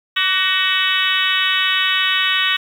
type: harmonic tone with a mistuned harmonic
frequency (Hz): 374.3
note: F#4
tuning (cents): +20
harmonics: 3 / 4 / 5 / 6 / 7 / 8 / 9 / 10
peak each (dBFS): -25 / -24 / -21 / -26 / -23 / -20 / -25 / -23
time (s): 0.16-2.57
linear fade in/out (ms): 10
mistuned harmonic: 3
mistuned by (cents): +43
effects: 7-bit